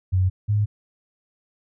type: tone pair in turn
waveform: sine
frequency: 93 / 104.39 Hz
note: F#2 / G#2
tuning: +9 / +9 cents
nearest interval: major second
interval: 200 cents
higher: second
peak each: -16 / -17 dBFS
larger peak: first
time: 0.12-0.3 / 0.48-0.66 s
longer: neither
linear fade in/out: 20 ms
effects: none